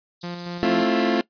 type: high-pass noise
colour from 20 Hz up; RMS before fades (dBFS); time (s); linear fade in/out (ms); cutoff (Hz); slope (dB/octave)
white; -36; 0.21-0.84; 5; 3400; 96
type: tone with tremolo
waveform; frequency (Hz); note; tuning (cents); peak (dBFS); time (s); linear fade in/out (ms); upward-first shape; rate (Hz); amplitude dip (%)
sawtooth; 174.61; F3; 0; -25; 0.23-0.84; 10; square; 4.3; 35
type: chord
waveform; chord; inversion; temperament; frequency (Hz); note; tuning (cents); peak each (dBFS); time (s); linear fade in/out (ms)
30% pulse; F major seventh; first; equal with one note detuned; 220 / 265.6 / 329.6 / 349.2; A3 / C4 / E4 / F4; 0 / +26 / 0 / 0; -21 / -22 / -23 / -20; 0.63-1.21; 0
effects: noise-tail reverb RT60 0.1 s tail -19 dB re dry + resampled to 11025 Hz